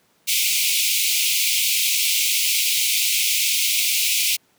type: high-pass noise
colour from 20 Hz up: pink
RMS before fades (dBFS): -20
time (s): 0.27-4.37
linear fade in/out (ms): 20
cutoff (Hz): 2200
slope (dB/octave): 96
effects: pink hiss -61 dBFS RMS until 4.58 s + high-pass 150 Hz 12 dB/octave